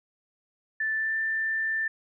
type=tone with pitch glide; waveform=sine; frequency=1760 to 1778.4 Hz; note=A6 to A6; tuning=0 to +18 cents; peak=-25 dBFS; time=0.8-1.88 s; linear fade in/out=5 ms; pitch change=+18 cents; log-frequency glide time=0.94-1.17 s; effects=none